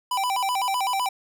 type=tone with vibrato; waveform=square; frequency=880 Hz; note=A5; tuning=in tune; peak=-23 dBFS; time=0.11-1.09 s; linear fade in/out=5 ms; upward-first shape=square; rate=7.9 Hz; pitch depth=210 cents each way; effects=none